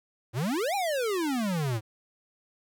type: exponential two-way sweep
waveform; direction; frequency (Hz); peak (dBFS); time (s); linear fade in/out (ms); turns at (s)
square; up then down; 103.7 to 830.6 to 103.7; -27; 0.33-1.81; 50; 0.75
effects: 10-bit